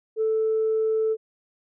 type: tone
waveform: sine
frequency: 440 Hz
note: A4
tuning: in tune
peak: -19 dBFS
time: 0.16-1.17 s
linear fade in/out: 50 ms
effects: tanh soft clip ceiling -16 dBFS